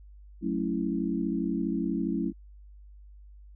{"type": "chord", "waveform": "sine", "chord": "F# minor seventh", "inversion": "none", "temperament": "equal", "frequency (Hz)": [185, 220, 277.2, 329.6], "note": ["F#3", "A3", "C#4", "E4"], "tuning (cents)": [0, 0, 0, 0], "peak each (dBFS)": -32, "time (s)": [0.41, 2.33], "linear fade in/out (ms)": 50, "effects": ["added 50 Hz sine -47 dBFS peak until 3.55 s"]}